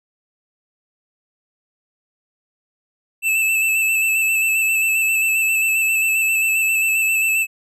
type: tone with vibrato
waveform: square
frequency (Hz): 2637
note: E7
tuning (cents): 0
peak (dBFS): -16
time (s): 3.22-7.47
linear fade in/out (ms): 50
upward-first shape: square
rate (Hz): 7.5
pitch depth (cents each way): 22
effects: none